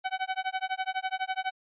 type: tone with tremolo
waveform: sawtooth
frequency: 756 Hz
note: F#5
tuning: 37 cents sharp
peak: -22 dBFS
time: 0.04-1.51 s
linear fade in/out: 20 ms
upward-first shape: sine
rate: 12 Hz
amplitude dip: 100%
effects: resampled to 8000 Hz